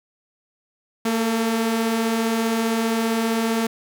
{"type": "tone pair together", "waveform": "sawtooth", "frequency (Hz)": [227.3, 439.4], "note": ["A#3", "A4"], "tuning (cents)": [-43, -2], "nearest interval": "major seventh", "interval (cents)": 1141, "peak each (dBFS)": [-16, -26], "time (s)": [1.05, 3.67], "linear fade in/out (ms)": 5, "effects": []}